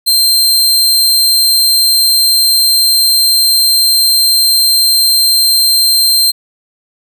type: tone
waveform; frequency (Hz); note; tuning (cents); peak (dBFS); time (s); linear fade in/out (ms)
sawtooth; 4154; C8; -13; -4; 0.06-6.32; 20
effects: none